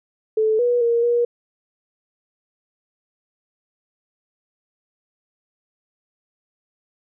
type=tone with pitch steps; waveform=sine; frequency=436.3 / 485 / 468.3 / 477.1 Hz; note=A4 / B4 / A#4 / A#4; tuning=-15 / -31 / +8 / +40 cents; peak=-15 dBFS; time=0.37-1.25 s; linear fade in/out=5 ms; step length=220 ms; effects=none